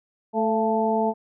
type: harmonic tone with a mistuned harmonic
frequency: 219.6 Hz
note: A3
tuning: 3 cents flat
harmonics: 1 / 2 / 3 / 4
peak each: -25 / -25 / -25 / -25 dBFS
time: 0.33-1.14 s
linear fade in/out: 50 ms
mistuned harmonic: 3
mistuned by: +42 cents
effects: none